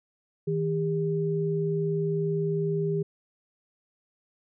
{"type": "tone pair together", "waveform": "sine", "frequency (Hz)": [159.4, 401.7], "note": ["D#3", "G4"], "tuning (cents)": [42, 42], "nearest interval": "octave + major third", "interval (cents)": 1600, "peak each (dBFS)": -27, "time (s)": [0.47, 3.03], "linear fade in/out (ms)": 10, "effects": []}